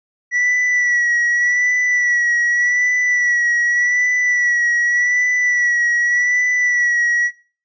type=tone with vibrato; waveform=triangle; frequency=1947 Hz; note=B6; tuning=25 cents flat; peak=-12 dBFS; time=0.31-7.31 s; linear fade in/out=50 ms; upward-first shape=sine; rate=0.85 Hz; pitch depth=35 cents each way; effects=noise-tail reverb RT60 0.4 s tail -20 dB re dry + resampled to 16000 Hz

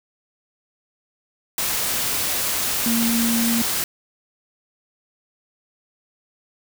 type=tone in noise; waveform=sine; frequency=231.1 Hz; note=A#3; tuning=15 cents flat; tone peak=-19 dBFS; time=2.86-3.62 s; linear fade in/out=2 ms; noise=white; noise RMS=-23 dBFS; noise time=1.58-3.84 s; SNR=+1 dB; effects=none

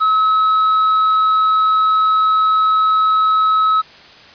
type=tone; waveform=triangle; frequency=1287 Hz; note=E6; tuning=42 cents flat; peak=-9 dBFS; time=0-3.82 s; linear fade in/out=20 ms; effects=white hiss -41 dBFS RMS until 4.34 s + resampled to 11025 Hz

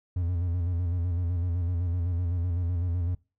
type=tone with vibrato; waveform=triangle; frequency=87.31 Hz; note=F2; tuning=in tune; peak=-23 dBFS; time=0.16-3.15 s; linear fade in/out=5 ms; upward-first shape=square; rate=7.9 Hz; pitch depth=53 cents each way; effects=noise-tail reverb RT60 0.3 s tail -23 dB re dry

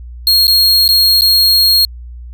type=tone with dropouts; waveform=45% pulse; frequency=4265 Hz; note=C8; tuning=32 cents sharp; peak=-6 dBFS; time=0.27-1.85 s; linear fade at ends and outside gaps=1 ms; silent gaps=0.47-0.479 / 0.879-0.889 / 1.21-1.219 s; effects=added 60 Hz sine -27 dBFS peak until 2.33 s

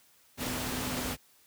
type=tone in noise; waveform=sine; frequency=252.1 Hz; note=B3; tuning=36 cents sharp; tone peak=-38 dBFS; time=0.37-1.17 s; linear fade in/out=50 ms; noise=pink; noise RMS=-34 dBFS; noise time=0.37-1.17 s; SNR=-7 dB; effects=white hiss -63 dBFS RMS until 1.46 s + high-pass 60 Hz 12 dB/octave

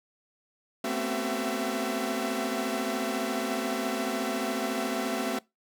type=tone cluster; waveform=sawtooth; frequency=221.9 / 251 / 265.2 / 379.2 / 672 Hz; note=A3 / B3 / C4 / F#4 / E5; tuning=+15 / +28 / +23 / +43 / +33 cents; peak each=-31 dBFS; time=0.84-5.39 s; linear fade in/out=5 ms; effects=noise-tail reverb RT60 0.2 s tail -22 dB re dry

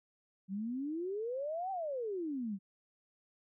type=exponential two-way sweep; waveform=sine; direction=up then down; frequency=185 to 787 to 185 Hz; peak=-35 dBFS; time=0.48-2.59 s; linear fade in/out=50 ms; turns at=1.71 s; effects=none

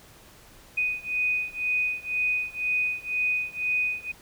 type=beating tone pair; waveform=sine; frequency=2489 / 2491 Hz; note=D#7 / D#7; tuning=0 / +1 cents; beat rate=2 Hz; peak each=-27 / -28 dBFS; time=0.77-4.12 s; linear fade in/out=10 ms; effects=pink hiss -52 dBFS RMS until 4.21 s

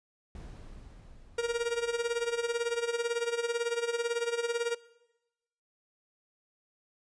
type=noise with exponential decay; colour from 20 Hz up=brown; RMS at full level=-43 dBFS; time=0.35-3.71 s; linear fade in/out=2 ms; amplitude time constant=730 ms
type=tone with tremolo; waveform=45% pulse; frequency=470.4 Hz; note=A#4; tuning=16 cents sharp; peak=-26 dBFS; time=1.38-4.75 s; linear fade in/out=5 ms; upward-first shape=sine; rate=18 Hz; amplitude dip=75%
effects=noise-tail reverb RT60 1.0 s tail -21 dB re dry + resampled to 22050 Hz

